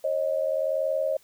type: tone pair together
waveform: sine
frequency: 542 / 623 Hz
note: C#5 / D#5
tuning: -39 / +2 cents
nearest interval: major second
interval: 241 cents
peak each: -26 dBFS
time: 0.04-1.17 s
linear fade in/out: 5 ms
effects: white hiss -59 dBFS RMS until 1.23 s